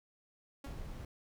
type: tone with exponential decay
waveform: sawtooth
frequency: 277.2 Hz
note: C#4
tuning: in tune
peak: -40 dBFS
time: 0.64-0.86 s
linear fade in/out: 5 ms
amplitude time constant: 46 ms
type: noise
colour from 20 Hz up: brown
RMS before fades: -44 dBFS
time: 0.66-1.05 s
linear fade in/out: 2 ms
effects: none